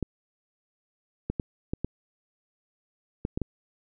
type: clicks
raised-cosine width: 3 ms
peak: -15 dBFS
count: 8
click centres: 0.027 / 1.3 / 1.398 / 1.735 / 1.846 / 3.251 / 3.375 / 3.417 s
effects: none